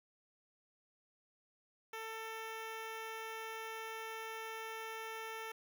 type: tone with notch filter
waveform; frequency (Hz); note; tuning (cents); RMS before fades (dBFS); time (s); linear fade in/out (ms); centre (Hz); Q
10% pulse; 445.7; A4; +22; -45; 1.93-5.52; 5; 7900; 1.4
effects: none